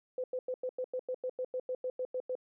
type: tone bursts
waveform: sine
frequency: 508 Hz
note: B4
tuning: 49 cents sharp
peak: -32 dBFS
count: 15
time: 0.18-2.353 s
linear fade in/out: 2 ms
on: 59 ms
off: 92 ms
effects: none